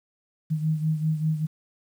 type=beating tone pair; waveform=sine; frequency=155.56 / 160.66 Hz; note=D#3 / E3; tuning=0 / -44 cents; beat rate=5.1 Hz; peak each=-23 / -29 dBFS; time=0.5-1.47 s; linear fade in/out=20 ms; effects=9-bit